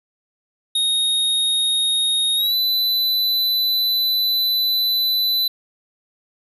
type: tone with pitch glide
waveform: square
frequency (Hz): 3731 to 3999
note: A#7 to B7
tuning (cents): +1 to +21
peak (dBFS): -17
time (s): 0.75-5.48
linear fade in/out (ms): 5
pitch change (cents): +120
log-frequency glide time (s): 2.36-2.55
effects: none